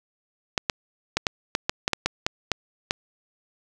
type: clicks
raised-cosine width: 0.2 ms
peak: -4 dBFS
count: 12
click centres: 0.578 / 0.698 / 1.17 / 1.268 / 1.551 / 1.695 / 1.879 / 1.933 / 2.06 / 2.265 / 2.517 / 2.909 s
effects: none